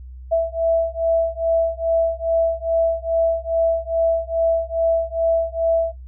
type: beating tone pair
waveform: sine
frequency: 659.3 / 661.7 Hz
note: E5 / E5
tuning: 0 / +6 cents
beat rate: 2.4 Hz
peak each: -19 / -19 dBFS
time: 0.31-5.93 s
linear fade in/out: 20 ms
effects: noise-tail reverb RT60 0.2 s tail -25 dB re dry + added 63 Hz sine -34 dBFS peak until 6.07 s

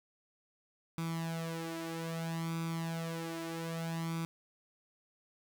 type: tone with flanger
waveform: sawtooth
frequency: 164.81 Hz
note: E3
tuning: in tune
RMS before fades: -38 dBFS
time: 0.98-4.25 s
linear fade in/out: 0 ms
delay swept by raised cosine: 0.84 to 5.24 ms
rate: 0.31 Hz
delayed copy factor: +0.7
effects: none

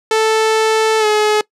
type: tone with pitch glide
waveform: sawtooth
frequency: 440 to 424.5 Hz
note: A4 to G#4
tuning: 0 to +38 cents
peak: -7 dBFS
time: 0.11-1.41 s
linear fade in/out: 2 ms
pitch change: -62 cents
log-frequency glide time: 0.99-1.06 s
effects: noise-tail reverb RT60 0.1 s tail -22 dB re dry + low-pass 8000 Hz 12 dB/octave

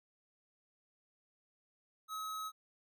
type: tone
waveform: square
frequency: 1280 Hz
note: D#6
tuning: 49 cents sharp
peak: -40 dBFS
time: 2.08-2.52 s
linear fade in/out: 50 ms
effects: none

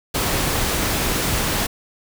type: noise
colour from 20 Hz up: pink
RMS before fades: -21 dBFS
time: 0.14-1.67 s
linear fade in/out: 10 ms
effects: none

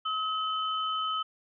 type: tone pair together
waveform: sine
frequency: 1279 / 3046 Hz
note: D#6 / F#7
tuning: +47 / +50 cents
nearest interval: octave + minor third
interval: 1503 cents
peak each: -29 / -34 dBFS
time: 0.05-1.23 s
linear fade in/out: 10 ms
effects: none

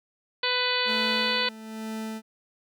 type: harmonic tone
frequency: 497.7 Hz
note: B4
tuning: 13 cents sharp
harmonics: 1 / 2 / 3 / 4 / 5 / 6 / 7 / 8 / 9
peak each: -32 / -32 / -32 / -32 / -32 / -32 / -32 / -32 / -32 dBFS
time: 0.43-1.49 s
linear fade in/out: 5 ms
type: tone with tremolo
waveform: 40% pulse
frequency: 220 Hz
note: A3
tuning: in tune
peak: -30 dBFS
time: 0.85-2.22 s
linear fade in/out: 50 ms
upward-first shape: sine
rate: 1.1 Hz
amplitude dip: 70%
effects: none

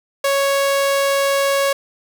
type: tone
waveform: sawtooth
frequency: 554.4 Hz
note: C#5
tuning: in tune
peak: -11 dBFS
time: 0.24-1.73 s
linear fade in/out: 5 ms
effects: none

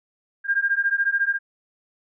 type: beating tone pair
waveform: sine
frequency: 1600 / 1614 Hz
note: G6 / G#6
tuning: +35 / -50 cents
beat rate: 14 Hz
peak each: -22 dBFS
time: 0.44-1.39 s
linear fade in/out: 50 ms
effects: none

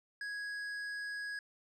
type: tone with tanh clipping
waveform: sine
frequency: 1661.2 Hz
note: G#6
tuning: in tune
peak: -40 dBFS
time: 0.21-1.39 s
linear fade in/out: 2 ms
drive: 12 dB
effects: low-pass 8000 Hz 12 dB/octave

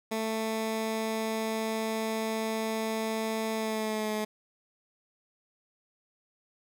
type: tone with pitch glide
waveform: 15% pulse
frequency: 221.3 to 214.1 Hz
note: A3 to A3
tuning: +10 to -47 cents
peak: -23 dBFS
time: 0.11-4.25 s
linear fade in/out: 10 ms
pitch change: -57 cents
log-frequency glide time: 3.54-4.13 s
effects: none

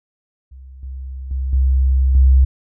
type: tone with level steps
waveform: sine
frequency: 65.7 Hz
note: C2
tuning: 8 cents sharp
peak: -35 / -26 / -18 / -11 / -7 dBFS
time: 0.51-2.45 s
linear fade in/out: 10 ms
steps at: 0.83 / 1.31 / 1.53 / 2.15 s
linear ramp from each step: 2 ms
effects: none

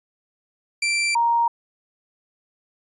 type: tone pair in turn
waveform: sawtooth / sine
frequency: 2349 / 935.4 Hz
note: D7 / A#5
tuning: 0 / +6 cents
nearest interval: octave + major third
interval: 1594 cents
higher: first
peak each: -16 dBFS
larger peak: neither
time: 0.82-1.15 / 1.15-1.48 s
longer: neither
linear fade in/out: 5 ms
effects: resampled to 24000 Hz

